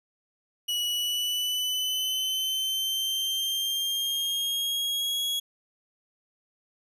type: tone with pitch glide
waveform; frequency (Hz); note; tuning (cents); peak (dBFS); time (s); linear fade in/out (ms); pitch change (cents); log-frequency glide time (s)
40% pulse; 2929 to 3326; F#7 to G#7; -18 to +2; -25; 0.68-5.4; 10; +220; 0.84-5.23
effects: none